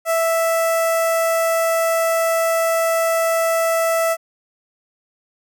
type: tone with notch filter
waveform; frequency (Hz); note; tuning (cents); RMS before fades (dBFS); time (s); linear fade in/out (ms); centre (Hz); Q
sawtooth; 659.3; E5; 0; -18; 0.05-4.17; 50; 3800; 0.92
effects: none